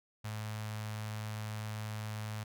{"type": "tone with notch filter", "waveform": "sawtooth", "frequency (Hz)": 107.6, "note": "A2", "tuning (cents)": -38, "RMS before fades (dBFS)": -40, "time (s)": [0.24, 2.44], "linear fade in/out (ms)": 10, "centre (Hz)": 340, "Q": 0.58, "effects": []}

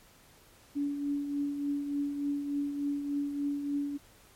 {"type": "tone with tremolo", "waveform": "sine", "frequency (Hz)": 285.8, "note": "D4", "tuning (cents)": -47, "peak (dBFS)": -27, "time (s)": [0.75, 3.98], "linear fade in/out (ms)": 20, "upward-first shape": "triangle", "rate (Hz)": 3.4, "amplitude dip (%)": 55, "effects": ["pink hiss -59 dBFS RMS until 4.35 s", "MP3 64 kbps"]}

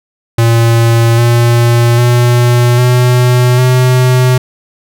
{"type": "tone with pitch steps", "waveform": "square", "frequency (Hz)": [115.8, 118.51, 121.28, 124.11, 127.01], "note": ["A#2", "A#2", "B2", "B2", "B2"], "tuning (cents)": [-11, 29, -31, 9, 49], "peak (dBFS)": -6, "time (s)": [0.38, 4.38], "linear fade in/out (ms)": 5, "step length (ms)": 800, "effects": []}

